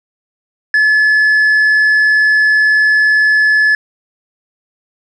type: tone with tanh clipping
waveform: triangle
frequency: 1719 Hz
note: A6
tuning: 41 cents flat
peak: -8 dBFS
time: 0.74-3.75 s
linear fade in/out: 2 ms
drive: 7 dB
effects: none